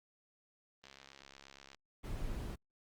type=click train; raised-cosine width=0.2 ms; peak=-36 dBFS; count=63; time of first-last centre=0.84-1.746 s; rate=68.4 Hz
type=noise; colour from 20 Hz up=brown; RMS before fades=-40 dBFS; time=2.03-2.56 s; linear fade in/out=20 ms
effects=Opus 24 kbps